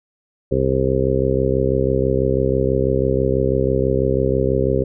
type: harmonic tone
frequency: 66.1 Hz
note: C2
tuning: 18 cents sharp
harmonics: 1 / 2 / 3 / 4 / 5 / 6 / 7 / 8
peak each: -24 / -22 / -27 / -25 / -29 / -20 / -23 / -23 dBFS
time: 0.51-4.84 s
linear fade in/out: 10 ms
effects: none